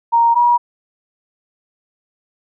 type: tone pair in turn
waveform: sine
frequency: 932.3 / 959.6 Hz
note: A#5 / A#5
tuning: 0 / +50 cents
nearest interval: unison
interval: 50 cents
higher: second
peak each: -9 dBFS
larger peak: neither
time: 0.12-0.35 / 0.35-0.58 s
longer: neither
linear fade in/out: 20 ms
effects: none